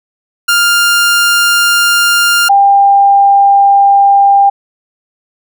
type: tone pair in turn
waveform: sawtooth / sine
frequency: 1400 / 797.2 Hz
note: F6 / G5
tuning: +4 / +29 cents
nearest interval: minor seventh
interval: 975 cents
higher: first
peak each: -3 dBFS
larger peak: neither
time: 0.48-2.49 / 2.49-4.5 s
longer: neither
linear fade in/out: 10 ms
effects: none